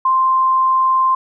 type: tone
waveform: sine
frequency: 1046.5 Hz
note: C6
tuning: in tune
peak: -11 dBFS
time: 0.05-1.15 s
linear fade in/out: 5 ms
effects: none